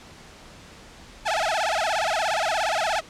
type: tone with vibrato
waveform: sawtooth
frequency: 745 Hz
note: F#5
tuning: 12 cents sharp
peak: -18 dBFS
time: 1.25-3.01 s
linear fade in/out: 20 ms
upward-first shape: sine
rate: 17 Hz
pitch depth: 290 cents each way
effects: pink hiss -46 dBFS RMS until 3.09 s + low-pass 7000 Hz 12 dB/octave